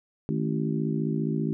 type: harmonic tone with a mistuned harmonic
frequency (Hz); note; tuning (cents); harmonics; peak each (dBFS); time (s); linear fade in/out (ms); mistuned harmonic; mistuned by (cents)
55; A1; 0; 3 / 4 / 5 / 6 / 7; -28 / -30 / -32 / -34 / -35; 0.29-1.53; 0; 3; -100
effects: none